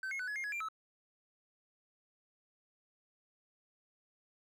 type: tone with pitch steps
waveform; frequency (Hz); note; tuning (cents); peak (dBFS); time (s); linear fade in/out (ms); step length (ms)
triangle; 1539 / 2164 / 1495 / 1690 / 2127 / 1679 / 2375 / 1299; G6 / C#7 / F#6 / G#6 / C7 / G#6 / D7 / E6; -32 / -42 / +17 / +30 / +28 / +18 / +19 / -26; -35; 0.03-0.686; 2; 82
effects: none